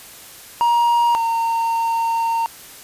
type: tone pair in turn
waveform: triangle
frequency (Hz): 945 / 917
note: A#5 / A#5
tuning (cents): +23 / -29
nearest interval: minor second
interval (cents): 52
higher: first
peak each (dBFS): -11 / -15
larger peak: first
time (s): 0.61-1.15 / 1.15-2.46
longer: second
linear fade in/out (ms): 0
effects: white hiss -40 dBFS RMS until 2.83 s + resampled to 32000 Hz